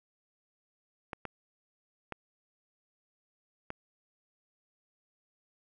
clicks, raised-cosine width 0.5 ms, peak -22 dBFS, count 4, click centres 1.132 / 1.253 / 2.123 / 3.704 s, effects none

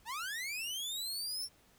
sawtooth linear sweep, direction up, 830.6 to 5490 Hz, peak -34 dBFS, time 0.05-1.49 s, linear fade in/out 50 ms, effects pink hiss -66 dBFS RMS until 1.78 s

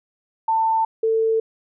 sine tone pair in turn, 893 / 446.5 Hz, A5 / A4, +25 / +25 cents, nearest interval octave, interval 1200 cents, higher first, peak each -16 dBFS, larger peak neither, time 0.48-0.85 / 1.03-1.4 s, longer neither, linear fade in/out 5 ms, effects none

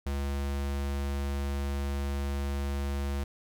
square tone, 70 Hz, C#2, 18 cents sharp, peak -30 dBFS, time 0.06-3.24 s, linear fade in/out 5 ms, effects none

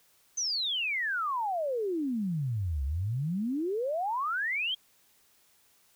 sine exponential two-way sweep, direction down then up, 6310 to 65.41 to 3289 Hz, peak -28 dBFS, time 0.37-4.75 s, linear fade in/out 10 ms, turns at 2.84 s, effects white hiss -65 dBFS RMS until 5.95 s

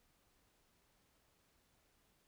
silence, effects pink hiss -75 dBFS RMS until 2.27 s

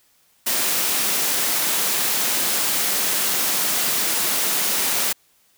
white high-pass noise, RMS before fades -21 dBFS, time 0.46-5.13 s, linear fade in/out 10 ms, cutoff 160 Hz, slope 24 dB/octave, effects white hiss -60 dBFS RMS until 5.57 s

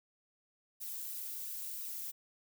violet noise with flanger, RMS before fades -42 dBFS, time 0.8-2.12 s, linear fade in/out 20 ms, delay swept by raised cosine 0.88 to 3.68 ms, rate 2.9 Hz, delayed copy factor -0.7, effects none

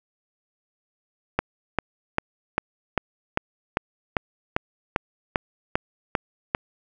click train, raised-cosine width 0.5 ms, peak -5 dBFS, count 14, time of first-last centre 1.39-6.549 s, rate 2.52 Hz, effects none

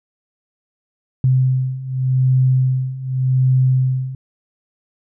sine beating tone pair, 129.1 / 129.96 Hz, C3 / C3, -23 / -11 cents, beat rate 0.86 Hz, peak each -18 / -15 dBFS, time 1.24-4.15 s, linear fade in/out 2 ms, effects none

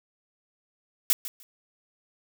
blue noise with echo, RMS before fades -20 dBFS, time 1.1-1.13 s, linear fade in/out 0 ms, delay 150 ms, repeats 2, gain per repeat -15 dB, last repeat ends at 1.43 s, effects none

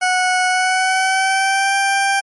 20% pulse tone with pitch glide, 735 to 787.8 Hz, F#5 to G5, -12 to +8 cents, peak -9 dBFS, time 0.01-2.21 s, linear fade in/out 20 ms, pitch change +120 cents, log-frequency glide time 0.48-1.75 s, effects MP3 48 kbps

